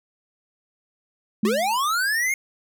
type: tone with exponential decay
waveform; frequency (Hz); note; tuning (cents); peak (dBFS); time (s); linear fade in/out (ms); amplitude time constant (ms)
sine; 214.2; A3; -46; -16; 1.43-1.78; 5; 74
type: linear sweep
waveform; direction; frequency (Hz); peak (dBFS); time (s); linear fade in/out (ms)
square; up; 343.5 to 2180; -21; 1.45-2.34; 2
effects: none